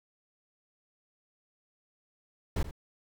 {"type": "noise with echo", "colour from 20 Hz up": "brown", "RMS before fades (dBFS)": -28, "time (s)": [2.56, 2.63], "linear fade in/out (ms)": 5, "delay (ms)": 81, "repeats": 1, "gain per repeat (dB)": -13, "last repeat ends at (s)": 2.711, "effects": []}